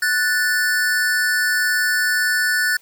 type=tone pair together; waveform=square; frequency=1481.6 / 1760 Hz; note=F#6 / A6; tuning=+2 / 0 cents; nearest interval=minor third; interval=298 cents; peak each=-20 / -20 dBFS; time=0.02-2.77 s; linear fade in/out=5 ms; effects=white hiss -54 dBFS RMS until 2.81 s